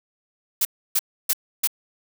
blue noise bursts, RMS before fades -20 dBFS, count 4, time 0.61-1.674 s, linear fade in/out 5 ms, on 41 ms, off 300 ms, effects none

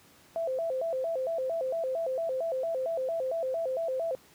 sine tone with vibrato, 587.3 Hz, D5, in tune, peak -28 dBFS, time 0.36-4.15 s, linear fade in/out 0 ms, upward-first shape square, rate 4.4 Hz, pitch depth 210 cents each way, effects pink hiss -58 dBFS RMS until 4.34 s + high-pass 100 Hz 12 dB/octave

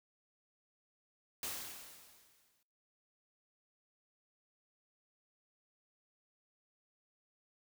white noise with exponential decay, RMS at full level -39 dBFS, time 1.43-2.63 s, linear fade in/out 2 ms, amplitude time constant 260 ms, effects noise-tail reverb RT60 0.7 s tail -24 dB re dry

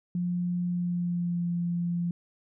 sine tone with pitch glide, 176.7 to 172.96 Hz, F3 to F3, +21 to -16 cents, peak -26 dBFS, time 0.15-2.11 s, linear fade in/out 2 ms, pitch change -37 cents, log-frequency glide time 0.67-1.47 s, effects none

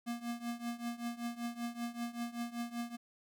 square tone with tremolo, 236.7 Hz, A#3, 27 cents sharp, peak -35 dBFS, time 0.06-2.97 s, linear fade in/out 20 ms, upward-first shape triangle, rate 5.2 Hz, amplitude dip 90%, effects none

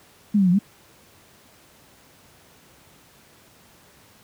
sine exponential two-way sweep, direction down then up, 214.4 to 172.5 to 214.4 Hz, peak -14 dBFS, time 0.34-0.59 s, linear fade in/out 10 ms, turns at 0.51 s, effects pink hiss -53 dBFS RMS until 4.23 s + high-pass 80 Hz 12 dB/octave

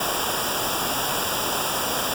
pink noise with comb filter, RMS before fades -25 dBFS, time 0-2.14 s, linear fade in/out 5 ms, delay 0.47 ms, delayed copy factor -0.9, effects none

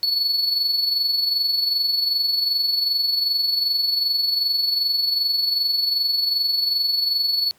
triangle tone with amplitude modulation, 4419 Hz, C#8, 6 cents flat, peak -15 dBFS, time 0.03-7.51 s, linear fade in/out 0 ms, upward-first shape sine, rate 22.6 Hz, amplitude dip 50%, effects pink hiss -57 dBFS RMS until 7.58 s + high-pass 80 Hz 12 dB/octave

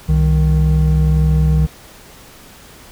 triangle tone pair together, 65.8 / 155.6 Hz, C2 / D#3, +10 / 0 cents, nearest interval octave + minor third, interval 1490 cents, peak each -11 dBFS, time 0.08-1.67 s, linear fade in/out 20 ms, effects pink hiss -41 dBFS RMS until 2.91 s

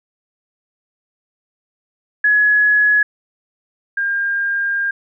sine tone pair in turn, 1688 / 1606.4 Hz, G#6 / G6, +28 / +42 cents, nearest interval minor second, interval 86 cents, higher first, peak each -10 / -16 dBFS, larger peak first, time 2.24-3.03 / 3.97-4.91 s, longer second, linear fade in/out 5 ms, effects none

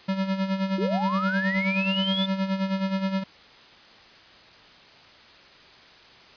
square tone with tremolo, 192.1 Hz, G3, 35 cents flat, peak -22 dBFS, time 0.08-3.24 s, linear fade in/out 10 ms, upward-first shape sine, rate 9.5 Hz, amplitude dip 65%
sine linear sweep, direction up, 333.7 to 3538 Hz, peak -26 dBFS, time 0.78-2.26 s, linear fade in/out 5 ms
effects white hiss -50 dBFS RMS until 6.36 s + resampled to 11025 Hz

